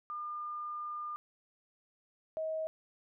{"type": "tone pair in turn", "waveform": "sine", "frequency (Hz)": [1206, 634.6], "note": ["D6", "D#5"], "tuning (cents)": [46, 34], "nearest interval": "major seventh", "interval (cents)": 1112, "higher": "first", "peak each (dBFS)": [-37, -33], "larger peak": "second", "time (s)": [[0.1, 1.16], [2.37, 2.67]], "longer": "first", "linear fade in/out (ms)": 0, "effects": []}